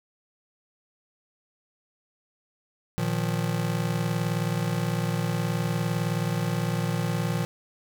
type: chord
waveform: square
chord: Bb suspended fourth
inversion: none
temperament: just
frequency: 116.54 / 155.39 / 174.81 Hz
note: Bb2 / Eb3 / F3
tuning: 0 / -2 / +2 cents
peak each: -30 dBFS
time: 2.98-7.45 s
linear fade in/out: 0 ms
effects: none